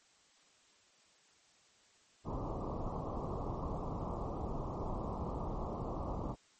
pink low-pass noise, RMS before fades -39 dBFS, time 2.24-6.36 s, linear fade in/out 50 ms, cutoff 1200 Hz, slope 96 dB/octave, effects white hiss -67 dBFS RMS until 6.59 s + MP3 32 kbps

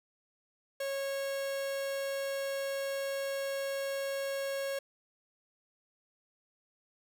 45% pulse tone, 549 Hz, C#5, 17 cents flat, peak -33 dBFS, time 0.8-4.79 s, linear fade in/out 5 ms, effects none

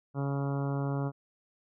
harmonic tone, 139.5 Hz, C#3, 11 cents sharp, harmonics 1 / 2 / 3 / 4 / 5 / 6 / 7 / 8 / 9 / 10, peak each -30 / -36 / -40 / -42 / -44 / -46 / -47 / -48 / -49 / -50 dBFS, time 0.14-1.12 s, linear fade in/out 50 ms, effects none

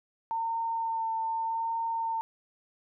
sine tone with vibrato, 906 Hz, A#5, 50 cents flat, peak -28 dBFS, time 0.31-2.21 s, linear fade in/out 0 ms, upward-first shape sine, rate 0.83 Hz, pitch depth 15 cents each way, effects none

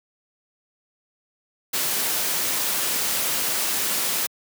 white noise, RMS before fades -24 dBFS, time 1.73-4.27 s, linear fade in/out 10 ms, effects high-pass 150 Hz 12 dB/octave

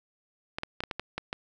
clicks, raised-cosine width 0.3 ms, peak -16 dBFS, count 8, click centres 0.585 / 0.634 / 0.805 / 0.837 / 0.912 / 0.996 / 1.18 / 1.329 s, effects none

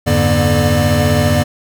square tone cluster, 86.5 / 101.5 / 144.8 / 239.6 / 594 Hz, F2 / G#2 / D3 / A#3 / D5, -16 / -39 / -24 / +48 / +20 cents, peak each -18 dBFS, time 0.06-1.44 s, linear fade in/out 20 ms, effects none

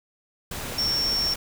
sine tone in noise, 5470 Hz, F8, 37 cents flat, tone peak -22 dBFS, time 0.78-1.34 s, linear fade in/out 5 ms, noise pink, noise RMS -33 dBFS, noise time 0.51-1.36 s, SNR +8 dB, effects none

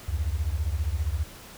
sine beating tone pair, 69.3 / 84.3 Hz, C#2 / E2, 0 / +39 cents, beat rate 15 Hz, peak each -27 / -28 dBFS, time 0.08-1.24 s, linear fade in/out 10 ms, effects pink hiss -46 dBFS RMS until 1.57 s

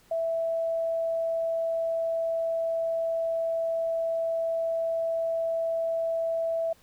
sine tone, 659.3 Hz, E5, in tune, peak -25 dBFS, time 0.11-6.73 s, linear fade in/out 5 ms, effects pink hiss -60 dBFS RMS until 6.82 s

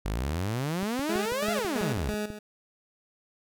sawtooth exponential two-way sweep, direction up then down, 47.21 to 706 to 54 Hz, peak -24 dBFS, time 0.05-2.11 s, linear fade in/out 10 ms, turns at 1.52 s
click train, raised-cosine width 3 ms, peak -25 dBFS, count 10, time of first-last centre 0.83-2.303 s, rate 6.11 Hz
20% pulse tone with tremolo, 210.4 Hz, G#3, 23 cents sharp, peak -24 dBFS, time 1.09-2.39 s, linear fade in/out 5 ms, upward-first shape square, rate 3 Hz, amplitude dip 70%
effects none

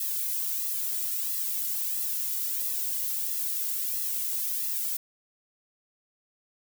violet noise with flanger, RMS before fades -30 dBFS, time 0-4.97 s, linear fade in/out 5 ms, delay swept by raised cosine 1.3 to 2.23 ms, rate 1.5 Hz, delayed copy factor -1, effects none

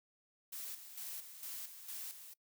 blue noise with tremolo, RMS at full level -45 dBFS, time 0.52-2.34 s, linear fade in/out 10 ms, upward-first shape square, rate 2.2 Hz, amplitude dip 60%, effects noise-tail reverb RT60 0.1 s tail -22 dB re dry

